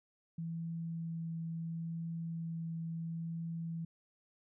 sine tone with vibrato, 165.2 Hz, E3, 4 cents sharp, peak -37 dBFS, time 0.38-3.85 s, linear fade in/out 5 ms, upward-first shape triangle, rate 0.73 Hz, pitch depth 9 cents each way, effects none

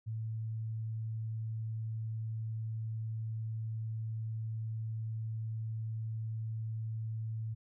sine tone, 111.1 Hz, A2, 17 cents sharp, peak -35 dBFS, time 0.06-7.55 s, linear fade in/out 20 ms, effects none

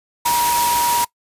sine tone in noise, 955 Hz, A#5, 42 cents sharp, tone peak -15 dBFS, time 0.25-1.05 s, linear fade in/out 10 ms, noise white, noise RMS -21 dBFS, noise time 0.25-1.05 s, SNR +3 dB, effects noise-tail reverb RT60 0.1 s tail -22 dB re dry + resampled to 32000 Hz

